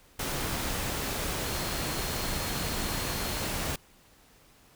sine tone in noise, 4249 Hz, C8, 26 cents sharp, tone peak -43 dBFS, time 1.45-3.46 s, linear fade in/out 5 ms, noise pink, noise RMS -32 dBFS, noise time 0.19-3.76 s, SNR -14 dB, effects pink hiss -59 dBFS RMS until 4.75 s

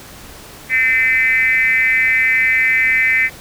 sine tone with frequency modulation, 2058 Hz, C7, 29 cents flat, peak -11 dBFS, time 0.69-3.3 s, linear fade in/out 50 ms, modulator 247 Hz, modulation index 1.1, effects pink hiss -37 dBFS RMS until 3.4 s

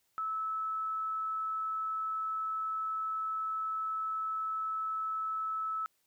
sine tone, 1304 Hz, E6, 19 cents flat, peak -32 dBFS, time 0.18-5.86 s, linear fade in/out 0 ms, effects white hiss -75 dBFS RMS until 6.06 s

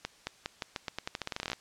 accelerating click train, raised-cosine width 0.2 ms, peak -16 dBFS, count 20, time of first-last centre 0.05-1.532 s, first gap 220 ms, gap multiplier 0.86, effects white hiss -59 dBFS RMS until 1.6 s + low-pass 7000 Hz 12 dB/octave

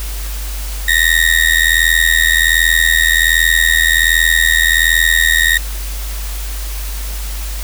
35% pulse tone with amplitude modulation, 1864.7 Hz, A#6, in tune, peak -4 dBFS, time 0.88-5.58 s, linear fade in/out 5 ms, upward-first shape sine, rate 81.3 Hz, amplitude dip 95%, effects added 50 Hz sine -20 dBFS peak until 7.63 s + white hiss -29 dBFS RMS until 7.63 s

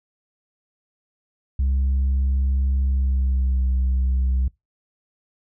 sine tone with pitch glide, 66.8 to 64.23 Hz, C2 to C2, +36 to -31 cents, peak -15 dBFS, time 1.59-4.48 s, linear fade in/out 5 ms, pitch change -67 cents, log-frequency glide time 2.83-3.66 s, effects noise-tail reverb RT60 0.2 s tail -25 dB re dry + tanh soft clip ceiling -16 dBFS

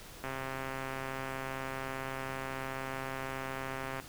click train, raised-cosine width 0.5 ms, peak -23 dBFS, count 501, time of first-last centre 0.24-3.999 s, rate 133 Hz, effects pink hiss -50 dBFS RMS until 4.08 s

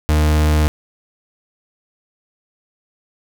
40% pulse tone, 76.3 Hz, D#2, 33 cents flat, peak -11 dBFS, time 0.09-0.68 s, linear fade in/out 0 ms, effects none

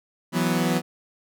sawtooth chord, E suspended second, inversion none, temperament equal, 164.81 / 185 / 246.9 Hz, E3 / F#3 / B3, 0 / 0 / 0 cents, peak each -21 dBFS, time 0.32-0.82 s, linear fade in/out 50 ms, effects none

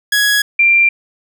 sawtooth / sine tone pair in turn, 1670 / 2372 Hz, G#6 / D7, +9 / +17 cents, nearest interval tritone, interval 608 cents, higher second, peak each -7 dBFS, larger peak neither, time 0.12-0.42 / 0.59-0.89 s, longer neither, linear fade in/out 5 ms, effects none

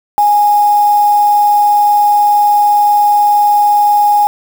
sine tone with quantisation, 827 Hz, G#5, 8 cents flat, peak -6 dBFS, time 0.18-4.27 s, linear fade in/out 0 ms, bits 4, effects none

